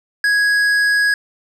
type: tone with tanh clipping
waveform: triangle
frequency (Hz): 1661.2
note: G#6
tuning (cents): 0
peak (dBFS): -14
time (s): 0.24-1.14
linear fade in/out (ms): 2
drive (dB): 14
effects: none